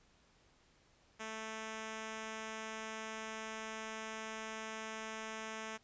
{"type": "tone", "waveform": "5% pulse", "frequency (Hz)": 220, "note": "A3", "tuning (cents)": 0, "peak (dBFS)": -31, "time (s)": [1.19, 5.78], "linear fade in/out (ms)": 20, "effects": ["pink hiss -69 dBFS RMS until 5.83 s", "resampled to 16000 Hz"]}